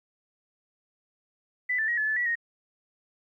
sine tone with pitch steps, 1991 / 1764 / 1895 / 1724 / 1740 / 1942 / 1865 Hz, B6 / A6 / A#6 / A6 / A6 / B6 / A#6, +14 / +4 / +28 / -36 / -20 / -30 / 0 cents, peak -24 dBFS, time 1.69-2.355 s, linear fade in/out 10 ms, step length 95 ms, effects 11-bit

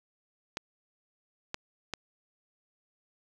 clicks, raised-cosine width 0.2 ms, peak -16 dBFS, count 3, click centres 0.571 / 1.544 / 1.937 s, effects none

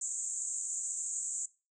pink band-pass noise, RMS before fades -37 dBFS, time 0.01-1.46 s, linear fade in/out 5 ms, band 6800 to 8100 Hz, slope 96 dB/octave, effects noise-tail reverb RT60 0.3 s tail -21 dB re dry

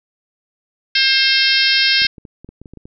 harmonic tone, 532 Hz, C5, 29 cents sharp, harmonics 3 / 4 / 5 / 6 / 7 / 8 / 9 / 10, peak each -20 / -20 / -20 / -20 / -20 / -20 / -20 / -20 dBFS, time 0.95-2.07 s, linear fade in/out 5 ms
clicks, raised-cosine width 3 ms, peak -24 dBFS, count 11, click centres 2.019 / 2.051 / 2.182 / 2.252 / 2.446 / 2.49 / 2.616 / 2.658 / 2.736 / 2.773 / 2.855 s
effects none

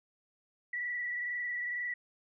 sine tone with frequency modulation, 1949 Hz, B6, 23 cents flat, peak -33 dBFS, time 0.73-1.94 s, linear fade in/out 5 ms, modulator 22.1 Hz, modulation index 1.7, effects none

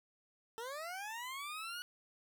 20% pulse linear sweep, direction up, 440 to 1472 Hz, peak -37 dBFS, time 0.58-1.82 s, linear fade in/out 0 ms, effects none

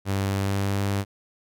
sawtooth tone with pitch glide, 98 to 99.43 Hz, G2 to G2, 0 to +25 cents, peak -19 dBFS, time 0.05-1.05 s, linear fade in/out 50 ms, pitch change +25 cents, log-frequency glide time 0.36-0.76 s, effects none

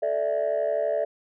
sine chord, A suspended fourth, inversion none, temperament equal, 440 / 587.3 / 659.3 Hz, A4 / D5 / E5, 0 / 0 / 0 cents, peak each -29 / -24 / -25 dBFS, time 0.02-1.05 s, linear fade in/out 10 ms, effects tanh soft clip ceiling -18 dBFS

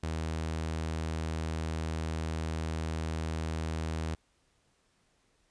sawtooth tone, 80 Hz, D#2, 49 cents sharp, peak -28 dBFS, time 0.03-4.15 s, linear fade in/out 5 ms, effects pink hiss -71 dBFS RMS until 5.5 s + resampled to 22050 Hz

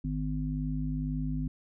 harmonic tone, 51 Hz, G#1, 31 cents flat, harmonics 1 / 3 / 5, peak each -34 / -33 / -34 dBFS, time 0.04-1.48 s, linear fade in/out 5 ms, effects none

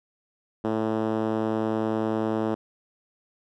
5% pulse tone with band-pass filter, 110 Hz, A2, in tune, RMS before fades -26 dBFS, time 0.64-2.55 s, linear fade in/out 10 ms, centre 290 Hz, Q 1.1, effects none

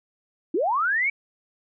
sine linear sweep, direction up, 286 to 2302 Hz, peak -20 dBFS, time 0.54-1.1 s, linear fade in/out 5 ms, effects none

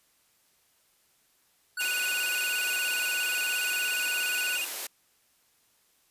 square tone, 1480 Hz, F#6, in tune, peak -32 dBFS, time 1.77-4.57 s, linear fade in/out 5 ms
square tone with vibrato, 2637 Hz, E7, in tune, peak -30 dBFS, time 1.79-4.65 s, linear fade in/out 10 ms, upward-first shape square, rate 17 Hz, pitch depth 100 cents each way
white high-pass noise, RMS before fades -35 dBFS, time 1.8-4.87 s, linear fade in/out 5 ms, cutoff 320 Hz, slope 24 dB/octave
effects white hiss -67 dBFS RMS until 6.1 s + resampled to 32000 Hz

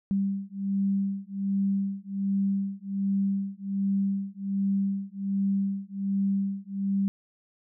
sine beating tone pair, 196 / 197.3 Hz, G3 / G3, 0 / +11 cents, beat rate 1.3 Hz, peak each -28 dBFS, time 0.11-7.08 s, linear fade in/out 0 ms, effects none

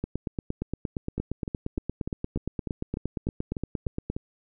two click trains, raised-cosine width 3 ms, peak -16 / -18 dBFS, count 36 / 11, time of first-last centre 0.04-4.1 / 1.18-4.165 s, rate 8.62 / 3.35 Hz, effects none

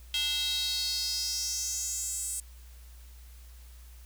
square tone with high-pass filter sweep, 293.7 Hz, D4, in tune, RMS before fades -32 dBFS, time 0.14-2.4 s, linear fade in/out 2 ms, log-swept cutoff 3200 to 8500 Hz, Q 5, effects added 60 Hz sine -47 dBFS peak until 4.05 s + white hiss -59 dBFS RMS until 4.05 s

